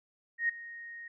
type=tone with ADSR envelope; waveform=sine; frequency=1864.7 Hz; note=A#6; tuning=in tune; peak=-24 dBFS; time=0.38-1.08 s; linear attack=110 ms; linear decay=8 ms; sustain=-18 dB; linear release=4 ms; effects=none